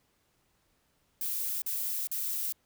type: noise bursts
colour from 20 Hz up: violet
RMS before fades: -33 dBFS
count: 3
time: 1.21-2.524 s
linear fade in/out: 2 ms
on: 410 ms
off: 42 ms
effects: pink hiss -72 dBFS RMS until 2.65 s